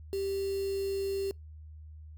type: tone with quantisation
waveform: sine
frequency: 392 Hz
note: G4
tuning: in tune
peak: -30 dBFS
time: 0.13-1.31 s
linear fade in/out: 0 ms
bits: 7
effects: noise-tail reverb RT60 0.2 s tail -26 dB re dry + added 77 Hz sine -45 dBFS peak until 2.17 s